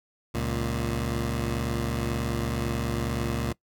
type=tone pair together; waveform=15% pulse; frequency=69.25 / 116.54 Hz; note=C#2 / A#2; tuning=-1 / 0 cents; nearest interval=major sixth; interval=901 cents; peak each=-23 dBFS; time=0.34-3.53 s; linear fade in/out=10 ms; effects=noise-tail reverb RT60 0.1 s tail -21 dB re dry